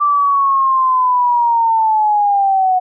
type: linear sweep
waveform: sine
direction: down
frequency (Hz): 1174.7 to 732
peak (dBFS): -10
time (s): 0-2.8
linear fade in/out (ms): 20
effects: none